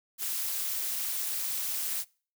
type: noise with amplitude modulation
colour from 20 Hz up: blue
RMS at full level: -29 dBFS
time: 0.18-2.05 s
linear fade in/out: 50 ms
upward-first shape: sine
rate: 266 Hz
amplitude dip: 75%
effects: noise-tail reverb RT60 0.4 s tail -24 dB re dry